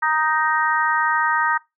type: harmonic tone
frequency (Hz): 311.4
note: D#4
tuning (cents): +2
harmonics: 3 / 4 / 5 / 6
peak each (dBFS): -21 / -22 / -23 / -24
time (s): 0.02-1.58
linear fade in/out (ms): 10
effects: noise-tail reverb RT60 0.2 s tail -22 dB re dry